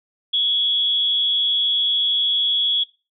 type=tone with amplitude modulation; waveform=sine; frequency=3357 Hz; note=G#7; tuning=18 cents sharp; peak=-14 dBFS; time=0.33-2.84 s; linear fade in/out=10 ms; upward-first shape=sine; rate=207 Hz; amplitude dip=45%; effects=noise-tail reverb RT60 0.3 s tail -20 dB re dry